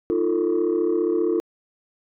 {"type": "tone cluster", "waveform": "sine", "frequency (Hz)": [314.1, 349.1, 446], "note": ["D#4", "F4", "A4"], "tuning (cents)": [16, -1, 23], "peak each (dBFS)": [-24, -20, -22], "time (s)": [0.1, 1.4], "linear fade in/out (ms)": 0, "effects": ["tanh soft clip ceiling -14 dBFS"]}